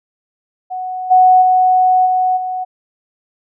sine tone with level steps, 740 Hz, F#5, in tune, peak -20 / -5 / -8 / -11 / -18 dBFS, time 0.7-2.65 s, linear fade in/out 20 ms, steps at 1.1 / 1.41 / 2.05 / 2.36 s, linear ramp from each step 20 ms, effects none

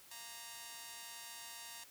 5% pulse tone with amplitude modulation, 932.3 Hz, A#5, in tune, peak -32 dBFS, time 0.11-1.84 s, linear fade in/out 5 ms, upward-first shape sine, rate 238 Hz, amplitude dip 95%, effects white hiss -60 dBFS RMS until 1.9 s

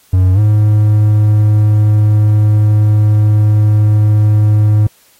triangle tone with pitch glide, 92.7 to 105.87 Hz, F#2 to G#2, +4 to +34 cents, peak -4 dBFS, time 0.13-4.87 s, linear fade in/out 5 ms, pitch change +230 cents, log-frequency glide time 0.34-0.39 s, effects white hiss -49 dBFS RMS until 5.19 s + AAC 48 kbps

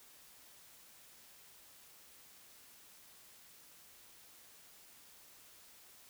silence, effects white hiss -60 dBFS RMS until 6.09 s

